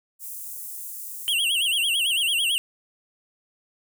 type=high-pass noise; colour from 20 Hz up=white; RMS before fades=-36 dBFS; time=0.19-1.36 s; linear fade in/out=50 ms; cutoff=8000 Hz; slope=24 dB/octave
type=tone with vibrato; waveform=square; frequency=2995 Hz; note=F#7; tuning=20 cents sharp; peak=-21 dBFS; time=1.28-2.58 s; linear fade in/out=0 ms; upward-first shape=sine; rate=9 Hz; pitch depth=180 cents each way
effects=none